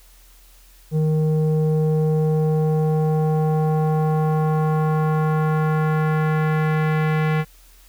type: tone with low-pass filter sweep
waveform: square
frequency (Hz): 155.56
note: D#3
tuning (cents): 0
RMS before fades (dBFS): -19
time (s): 0.91-7.45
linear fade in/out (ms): 50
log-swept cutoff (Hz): 370 to 2200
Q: 1.7
effects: added 42 Hz sine -48 dBFS peak until 7.88 s + white hiss -53 dBFS RMS until 7.88 s